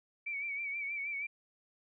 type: tone with vibrato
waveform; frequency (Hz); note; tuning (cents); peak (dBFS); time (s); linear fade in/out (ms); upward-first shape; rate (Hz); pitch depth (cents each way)
sine; 2288; D7; -46; -35; 0.26-1.27; 10; sine; 6.3; 59
effects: none